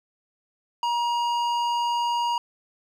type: tone with hard clipping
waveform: sine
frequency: 950 Hz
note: A#5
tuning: 33 cents sharp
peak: -24 dBFS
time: 0.83-2.38 s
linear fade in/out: 2 ms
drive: 11 dB
effects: none